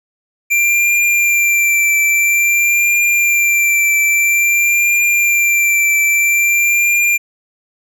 square tone with vibrato, 2365 Hz, D7, 12 cents sharp, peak -11 dBFS, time 0.5-7.18 s, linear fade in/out 20 ms, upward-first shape triangle, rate 0.5 Hz, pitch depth 25 cents each way, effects none

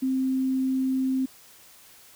sine tone, 262.3 Hz, C4, 4 cents sharp, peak -22 dBFS, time 0.02-1.26 s, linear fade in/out 10 ms, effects white hiss -52 dBFS RMS until 2.15 s

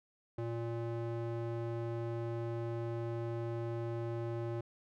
square tone with band-pass filter, 116.54 Hz, A#2, in tune, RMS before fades -38 dBFS, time 0.38-4.61 s, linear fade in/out 5 ms, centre 370 Hz, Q 0.8, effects none

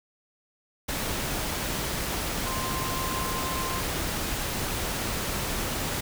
sine tone in noise, 1046.5 Hz, C6, in tune, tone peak -33 dBFS, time 2.46-3.81 s, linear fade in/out 10 ms, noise pink, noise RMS -30 dBFS, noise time 0.88-6.01 s, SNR -6 dB, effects none

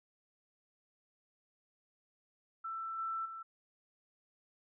sine tone with level steps, 1332 Hz, E6, 18 cents sharp, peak -38 / -35 / -43 dBFS, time 2.64-3.43 s, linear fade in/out 10 ms, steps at 2.98 / 3.25 s, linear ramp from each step 10 ms, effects none

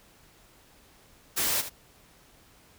white noise with echo, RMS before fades -27 dBFS, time 1.36-1.62 s, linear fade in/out 20 ms, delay 78 ms, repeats 1, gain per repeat -11 dB, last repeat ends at 1.698 s, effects pink hiss -58 dBFS RMS until 2.78 s

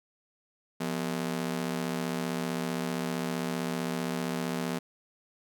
sawtooth ring-modulated tone, 210 Hz, G#3, 19 cents sharp, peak -23 dBFS, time 0.8-4.79 s, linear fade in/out 10 ms, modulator 37.7 Hz, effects none

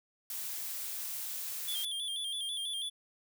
blue noise, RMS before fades -39 dBFS, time 0.3-1.85 s, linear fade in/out 2 ms
square tone with vibrato, 3322 Hz, G#7, in tune, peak -35 dBFS, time 1.67-2.9 s, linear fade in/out 20 ms, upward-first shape square, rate 6.1 Hz, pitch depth 64 cents each way
effects none

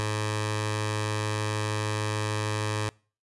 15% pulse tone with notch filter, 106.6 Hz, G#2, 46 cents sharp, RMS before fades -29 dBFS, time 0-2.89 s, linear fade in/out 0 ms, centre 240 Hz, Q 0.6, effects noise-tail reverb RT60 0.4 s tail -25 dB re dry + resampled to 24000 Hz

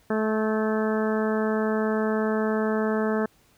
harmonic tone with a mistuned harmonic, 217 Hz, A3, 24 cents flat, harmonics 1 / 2 / 3 / 4 / 5 / 6 / 7 / 8, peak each -25 / -26 / -31 / -36 / -37 / -36 / -37 / -38 dBFS, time 0.1-3.26 s, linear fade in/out 5 ms, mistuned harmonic 7, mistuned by +31 cents, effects pink hiss -61 dBFS RMS until 3.57 s

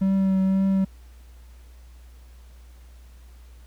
triangle tone with vibrato, 191.8 Hz, G3, 37 cents flat, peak -16 dBFS, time 0.01-0.85 s, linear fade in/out 10 ms, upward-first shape triangle, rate 1.9 Hz, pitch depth 19 cents each way, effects added 60 Hz sine -44 dBFS peak until 3.66 s + pink hiss -59 dBFS RMS until 3.66 s

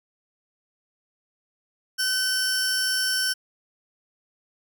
sawtooth tone pair together, 1524 / 5431 Hz, G6 / F8, -49 / -49 cents, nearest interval octave + minor seventh, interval 2200 cents, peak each -22 dBFS, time 1.98-3.34 s, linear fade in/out 20 ms, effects none

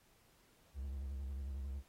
triangle tone with vibrato, 68 Hz, C#2, 33 cents flat, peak -38 dBFS, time 0.74-1.83 s, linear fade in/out 50 ms, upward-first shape sine, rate 11 Hz, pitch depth 84 cents each way, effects pink hiss -70 dBFS RMS until 1.88 s + AAC 48 kbps

